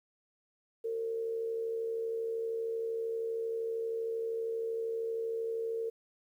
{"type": "tone with amplitude modulation", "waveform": "sine", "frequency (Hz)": 454.9, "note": "A#4", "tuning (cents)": -42, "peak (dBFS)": -30, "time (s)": [0.84, 5.9], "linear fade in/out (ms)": 10, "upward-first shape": "sine", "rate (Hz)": 72.8, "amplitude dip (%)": 45, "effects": ["11-bit"]}